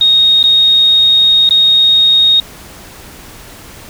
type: tone with dropouts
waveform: sine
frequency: 3729 Hz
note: A#7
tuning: in tune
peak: -5 dBFS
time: 0.01-2.4 s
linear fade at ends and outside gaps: 2 ms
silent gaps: 0.429-0.439 / 1.491-1.508 s
effects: pink hiss -34 dBFS RMS until 3.89 s